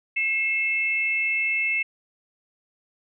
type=tone pair together; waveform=sine; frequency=2156 / 2641 Hz; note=C#7 / E7; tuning=-49 / +3 cents; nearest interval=major third; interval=352 cents; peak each=-24 dBFS; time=0.16-1.83 s; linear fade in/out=10 ms; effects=none